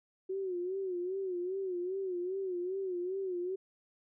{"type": "tone with vibrato", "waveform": "sine", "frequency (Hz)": 370, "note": "F#4", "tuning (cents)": 0, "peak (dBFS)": -33, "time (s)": [0.29, 3.56], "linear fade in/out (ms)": 10, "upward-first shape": "sine", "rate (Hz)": 2.5, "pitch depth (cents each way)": 94, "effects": []}